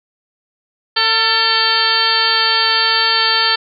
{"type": "harmonic tone with a mistuned harmonic", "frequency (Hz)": 450.3, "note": "A4", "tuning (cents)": 40, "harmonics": [1, 2, 3, 4, 5, 6, 7, 8, 9, 10], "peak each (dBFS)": [-28, -22, -20, -19, -27, -25, -19, -25, -25, -16], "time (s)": [0.96, 3.56], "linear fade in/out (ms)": 10, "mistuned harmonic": 4, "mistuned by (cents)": -36, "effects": []}